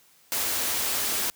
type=band-stop noise; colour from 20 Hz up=white; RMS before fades=-27 dBFS; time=0.32-1.3 s; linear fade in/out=0 ms; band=110 to 190 Hz; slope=96 dB/octave; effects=white hiss -59 dBFS RMS until 1.35 s + high-pass 60 Hz 12 dB/octave